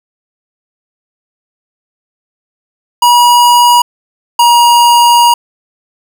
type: tone pair in turn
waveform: square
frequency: 964 / 951.3 Hz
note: B5 / A#5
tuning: -42 / +35 cents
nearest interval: unison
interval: 23 cents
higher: first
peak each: -4 dBFS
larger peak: neither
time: 3.02-3.82 / 4.39-5.34 s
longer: second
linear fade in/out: 5 ms
effects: none